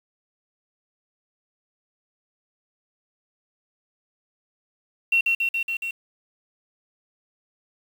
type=tone with echo; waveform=sine; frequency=2726 Hz; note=F7; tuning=43 cents flat; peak=-16 dBFS; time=5.12-5.21 s; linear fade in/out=5 ms; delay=140 ms; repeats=5; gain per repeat=-2 dB; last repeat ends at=5.91 s; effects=7-bit